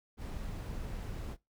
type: noise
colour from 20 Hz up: brown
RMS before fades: -40 dBFS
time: 0.17-1.37 s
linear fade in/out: 50 ms
effects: noise-tail reverb RT60 0.2 s tail -21 dB re dry